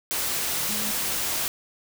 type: tone in noise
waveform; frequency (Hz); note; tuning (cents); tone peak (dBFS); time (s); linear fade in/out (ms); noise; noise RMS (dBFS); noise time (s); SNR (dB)
sine; 210.1; G#3; +20; -35; 0.69-0.91; 0; white; -27; 0.11-1.48; -11
effects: none